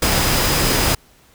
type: tone in noise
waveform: sine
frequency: 4978 Hz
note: D#8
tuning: in tune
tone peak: -27 dBFS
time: 0.02-0.95 s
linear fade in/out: 5 ms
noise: pink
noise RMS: -17 dBFS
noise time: 0.02-0.95 s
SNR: -13 dB
effects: pink hiss -52 dBFS RMS until 1.34 s